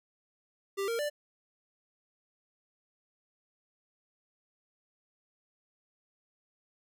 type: tone with pitch steps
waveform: square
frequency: 394.5 / 462.6 / 589 Hz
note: G4 / A#4 / D5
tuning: +11 / -13 / +5 cents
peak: -31 dBFS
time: 0.77-1.1 s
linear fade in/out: 20 ms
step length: 110 ms
effects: none